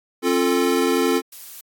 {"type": "chord", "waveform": "square", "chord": "F major", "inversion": "second", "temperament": "equal with one note detuned", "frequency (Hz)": [267.9, 349.2, 440], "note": ["C4", "F4", "A4"], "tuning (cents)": [41, 0, 0], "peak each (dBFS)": -22, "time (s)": [0.22, 1.22], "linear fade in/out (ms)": 50}
{"type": "noise", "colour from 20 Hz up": "blue", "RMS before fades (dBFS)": -38, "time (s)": [1.32, 1.61], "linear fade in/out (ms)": 5}
{"effects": ["AAC 64 kbps"]}